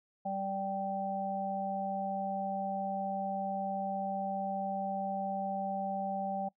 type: harmonic tone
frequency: 195.1 Hz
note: G3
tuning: 8 cents flat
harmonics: 1 / 3 / 4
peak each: -39 / -39 / -34 dBFS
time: 0.25-6.49 s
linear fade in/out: 10 ms
effects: noise-tail reverb RT60 0.1 s tail -21 dB re dry